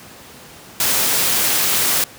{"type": "noise", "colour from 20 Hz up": "white", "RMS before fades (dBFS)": -17, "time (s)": [0.8, 2.04], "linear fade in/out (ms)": 2, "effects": ["pink hiss -40 dBFS RMS until 2.18 s", "high-pass 100 Hz 12 dB/octave"]}